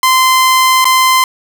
sawtooth tone with dropouts, 1036 Hz, C6, 17 cents flat, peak -3 dBFS, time 0.03-1.24 s, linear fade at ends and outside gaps 2 ms, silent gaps 0.844-0.853 s, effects none

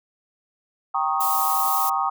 sine chord, Eb dominant seventh, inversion first, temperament equal with one note detuned, 784 / 932.3 / 1097.9 / 1244.5 Hz, G5 / Bb5 / Db6 / Eb6, 0 / 0 / -17 / 0 cents, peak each -25 / -27 / -26 / -25 dBFS, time 0.94-2.1 s, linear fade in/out 10 ms
violet noise, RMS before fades -26 dBFS, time 1.2-1.9 s, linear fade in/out 10 ms
effects none

